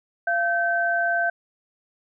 sine tone pair together, 688.2 / 1545 Hz, F5 / G6, -26 / -26 cents, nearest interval octave + major second, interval 1400 cents, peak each -23 / -22 dBFS, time 0.27-1.3 s, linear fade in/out 5 ms, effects none

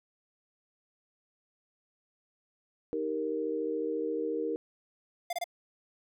sine chord, Eb major, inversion none, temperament equal with one note detuned, 312.4 / 392 / 466.2 Hz, Eb4 / G4 / Bb4, +7 / 0 / 0 cents, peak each -35 / -37 / -32 dBFS, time 2.93-4.56 s, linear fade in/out 0 ms
square tone bursts, 698.5 Hz, F5, in tune, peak -31 dBFS, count 3, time 5.3-5.442 s, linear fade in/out 5 ms, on 30 ms, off 26 ms
effects none

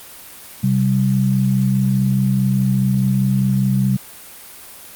sine tone pair together, 130.15 / 195 Hz, C3 / G3, -9 / -9 cents, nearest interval perfect fifth, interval 700 cents, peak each -16 dBFS, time 0.63-3.97 s, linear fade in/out 10 ms, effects white hiss -38 dBFS RMS until 4.95 s + Opus 32 kbps

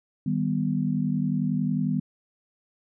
sine chord, Eb augmented, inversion none, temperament equal, 155.56 / 196 / 246.9 Hz, Eb3 / G3 / B3, 0 / 0 / 0 cents, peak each -27 dBFS, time 0.26-2 s, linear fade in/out 5 ms, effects none

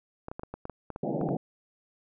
clicks, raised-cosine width 1 ms, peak -23 dBFS, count 11, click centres 0.284 / 0.315 / 0.395 / 0.434 / 0.54 / 0.654 / 0.697 / 0.903 / 0.961 / 1.213 / 1.289 s
pink band-pass noise, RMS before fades -30 dBFS, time 1.03-1.37 s, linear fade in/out 5 ms, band 130 to 790 Hz, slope 96 dB/octave
effects none

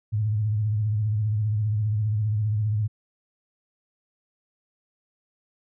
sine tone with vibrato, 106.7 Hz, G#2, 47 cents sharp, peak -21 dBFS, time 0.12-2.88 s, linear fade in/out 20 ms, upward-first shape triangle, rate 15 Hz, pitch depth 83 cents each way, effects none

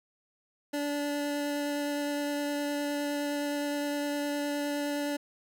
25% pulse tone with vibrato, 289.6 Hz, D4, 24 cents flat, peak -26 dBFS, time 0.73-5.17 s, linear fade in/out 10 ms, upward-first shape sine, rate 9.7 Hz, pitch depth 8 cents each way, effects none

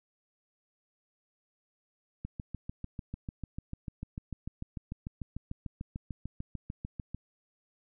click train, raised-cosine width 5 ms, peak -25 dBFS, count 34, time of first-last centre 2.25-7.146 s, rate 6.74 Hz, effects none

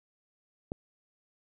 click, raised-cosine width 2 ms, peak -21 dBFS, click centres 0.719 s, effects none

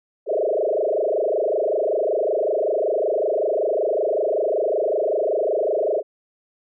sine tone with frequency modulation, 523.3 Hz, C5, in tune, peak -18 dBFS, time 0.26-6.03 s, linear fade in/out 50 ms, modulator 25.3 Hz, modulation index 5.2, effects none

